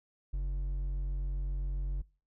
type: tone with hard clipping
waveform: triangle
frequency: 46.25 Hz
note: F#1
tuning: in tune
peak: -32 dBFS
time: 0.33-2.02 s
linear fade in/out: 10 ms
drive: 8 dB
effects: noise-tail reverb RT60 0.4 s tail -24 dB re dry